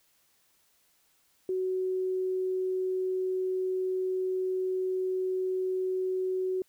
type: tone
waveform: sine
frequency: 372.7 Hz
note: F#4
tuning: 13 cents sharp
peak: -27 dBFS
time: 1.49-6.62 s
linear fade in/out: 2 ms
effects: white hiss -68 dBFS RMS until 6.68 s